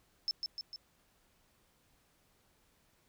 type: tone with echo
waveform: sine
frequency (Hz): 5274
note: E8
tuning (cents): 0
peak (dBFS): -30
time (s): 0.28-0.31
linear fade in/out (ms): 0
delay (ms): 150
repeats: 3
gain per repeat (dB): -4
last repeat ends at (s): 0.76
effects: pink hiss -71 dBFS RMS until 3.08 s